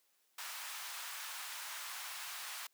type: high-pass noise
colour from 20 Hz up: pink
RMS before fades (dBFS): -45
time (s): 0.38-2.67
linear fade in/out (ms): 5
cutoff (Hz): 940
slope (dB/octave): 24
effects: white hiss -75 dBFS RMS until 2.73 s + high-pass 300 Hz 12 dB/octave